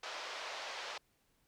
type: band-pass noise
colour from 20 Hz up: pink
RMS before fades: -44 dBFS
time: 0.03-0.98 s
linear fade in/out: 5 ms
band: 550 to 5400 Hz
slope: 24 dB/octave
effects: pink hiss -75 dBFS RMS until 1.47 s